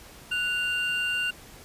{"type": "tone pair together", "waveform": "triangle", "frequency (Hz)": [1476, 2786], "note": ["F#6", "F7"], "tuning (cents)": [-5, -5], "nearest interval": "major seventh", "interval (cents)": 1100, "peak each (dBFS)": [-28, -25], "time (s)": [0.31, 1.31], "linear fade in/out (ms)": 10, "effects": ["pink hiss -48 dBFS RMS until 1.64 s", "resampled to 32000 Hz"]}